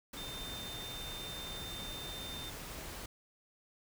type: tone in noise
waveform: sine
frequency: 3600 Hz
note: A7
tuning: 39 cents sharp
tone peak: -44 dBFS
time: 0.17-2.5 s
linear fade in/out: 5 ms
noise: pink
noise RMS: -45 dBFS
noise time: 0.13-3.06 s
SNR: -2 dB
effects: none